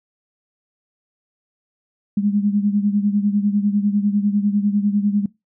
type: beating tone pair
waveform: sine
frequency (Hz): 202.5 / 212.5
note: G#3 / G#3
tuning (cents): -43 / +40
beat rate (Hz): 10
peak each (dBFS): -17 / -21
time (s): 2.17-5.26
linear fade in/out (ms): 5
effects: noise-tail reverb RT60 0.2 s tail -22 dB re dry